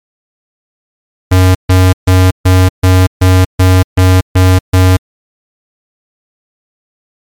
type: tone bursts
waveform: square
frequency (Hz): 92.5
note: F#2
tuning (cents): 0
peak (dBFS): -4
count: 10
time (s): 1.31-4.97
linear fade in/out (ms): 10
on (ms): 240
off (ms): 140
effects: MP3 96 kbps